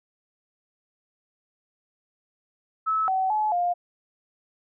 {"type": "tone with pitch steps", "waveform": "sine", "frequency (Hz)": [1300, 758, 855, 705], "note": ["E6", "F#5", "A5", "F5"], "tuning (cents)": [-24, 42, -50, 16], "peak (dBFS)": -21, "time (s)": [2.86, 3.74], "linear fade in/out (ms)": 20, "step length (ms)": 220, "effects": []}